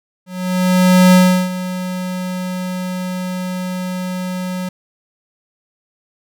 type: tone with ADSR envelope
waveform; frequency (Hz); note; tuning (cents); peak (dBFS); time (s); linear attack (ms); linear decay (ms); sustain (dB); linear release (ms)
square; 183.1; F#3; -18; -6; 0.26-4.69; 870; 360; -15; 5
effects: none